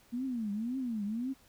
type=tone with vibrato; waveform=sine; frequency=231.7 Hz; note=A#3; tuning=10 cents flat; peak=-32 dBFS; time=0.12-1.34 s; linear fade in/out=20 ms; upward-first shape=triangle; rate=1.9 Hz; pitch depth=270 cents each way; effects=pink hiss -63 dBFS RMS until 1.48 s